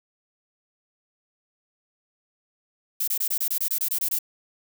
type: noise bursts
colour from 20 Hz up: violet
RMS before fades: -25 dBFS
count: 12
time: 3-4.188 s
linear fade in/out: 5 ms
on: 77 ms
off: 24 ms
effects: none